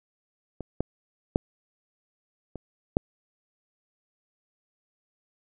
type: clicks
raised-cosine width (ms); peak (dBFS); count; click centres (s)
2; -21 / -12 / -7 / -23 / -7; 5; 0.607 / 0.806 / 1.359 / 2.557 / 2.969
effects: none